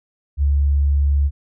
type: tone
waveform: sine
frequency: 71 Hz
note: C#2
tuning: 42 cents sharp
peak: -13 dBFS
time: 0.37-1.31 s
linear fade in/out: 50 ms
effects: none